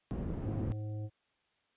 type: low-pass noise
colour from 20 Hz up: white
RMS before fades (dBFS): -37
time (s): 0.11-0.72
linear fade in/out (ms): 0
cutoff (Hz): 210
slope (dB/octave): 12
type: harmonic tone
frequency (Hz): 106.3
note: G#2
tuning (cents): +41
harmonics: 1 / 3 / 5 / 7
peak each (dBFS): -36 / -48 / -51 / -60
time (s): 0.42-1.1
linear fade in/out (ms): 50
effects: white hiss -75 dBFS RMS until 1.76 s + resampled to 8000 Hz